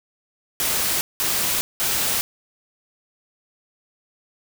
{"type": "noise bursts", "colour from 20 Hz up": "white", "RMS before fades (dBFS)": -22, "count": 3, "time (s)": [0.6, 2.21], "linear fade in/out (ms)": 0, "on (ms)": 410, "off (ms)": 190, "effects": []}